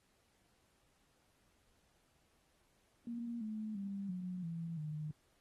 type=tone with pitch steps; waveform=sine; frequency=235.4 / 215.9 / 197.95 / 181.52 / 166.45 / 152.64 Hz; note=A#3 / A3 / G3 / F#3 / E3 / D#3; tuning=+17 / -33 / +17 / -33 / +17 / -33 cents; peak=-39 dBFS; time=3.07-5.11 s; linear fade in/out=2 ms; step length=340 ms; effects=pink hiss -75 dBFS RMS until 5.4 s + AAC 32 kbps